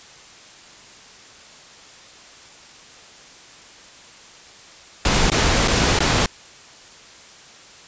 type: noise with dropouts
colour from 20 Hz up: pink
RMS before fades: -17 dBFS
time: 5.05-6.26 s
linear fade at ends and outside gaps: 2 ms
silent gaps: 5.301-5.317 / 5.677-5.681 / 5.99-6.003 s
effects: white hiss -44 dBFS RMS until 7.87 s + resampled to 16000 Hz